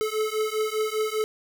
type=beating tone pair; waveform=square; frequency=430 / 435 Hz; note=A4 / A4; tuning=-40 / -20 cents; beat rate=5 Hz; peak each=-28 dBFS; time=0.01-1.24 s; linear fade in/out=0 ms; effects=none